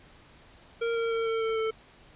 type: tone with pitch steps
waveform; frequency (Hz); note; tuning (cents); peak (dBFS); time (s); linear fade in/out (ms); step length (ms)
square; 463.5 / 459.2 / 455 / 450.8 / 446.7 / 442.6; A#4 / A#4 / A#4 / A4 / A4 / A4; -10 / -26 / -42 / +42 / +26 / +10; -27; 0.81-1.71; 10; 150
effects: pink hiss -55 dBFS RMS until 2.15 s + resampled to 8000 Hz